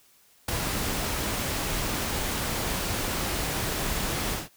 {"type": "noise with ADSR envelope", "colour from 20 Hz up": "pink", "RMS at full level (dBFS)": -26, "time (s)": [0.48, 4.49], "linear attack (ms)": 7, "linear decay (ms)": 6, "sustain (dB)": -3, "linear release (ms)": 160, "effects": ["white hiss -60 dBFS RMS until 4.56 s"]}